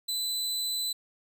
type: tone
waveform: sawtooth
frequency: 4007 Hz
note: B7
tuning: 24 cents sharp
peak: -26 dBFS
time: 0.08-0.93 s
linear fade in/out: 10 ms
effects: none